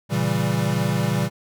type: chord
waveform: square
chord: A# diminished seventh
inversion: none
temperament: equal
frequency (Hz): 116.54 / 138.59 / 164.81 / 196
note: A#2 / C#3 / E3 / G3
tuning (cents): 0 / 0 / 0 / 0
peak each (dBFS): -26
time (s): 0.09-1.3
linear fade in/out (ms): 50
effects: none